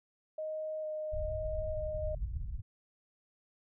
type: tone with vibrato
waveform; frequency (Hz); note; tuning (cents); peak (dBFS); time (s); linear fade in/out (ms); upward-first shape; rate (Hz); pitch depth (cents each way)
sine; 620; D#5; -6; -35; 0.38-2.15; 5; square; 1.1; 9
type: low-pass noise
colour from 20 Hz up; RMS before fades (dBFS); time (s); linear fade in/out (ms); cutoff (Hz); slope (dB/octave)
pink; -38; 1.12-2.62; 20; 100; 24
effects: none